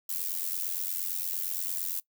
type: noise with amplitude modulation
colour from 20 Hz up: violet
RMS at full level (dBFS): -29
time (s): 0.09-2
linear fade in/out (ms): 5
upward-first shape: sine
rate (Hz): 88.7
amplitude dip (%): 85
effects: noise-tail reverb RT60 0.1 s tail -21 dB re dry